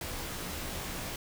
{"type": "noise with comb filter", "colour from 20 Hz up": "pink", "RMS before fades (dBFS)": -38, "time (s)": [0.01, 1.16], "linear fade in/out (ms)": 2, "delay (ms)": 19, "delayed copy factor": -0.8, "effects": []}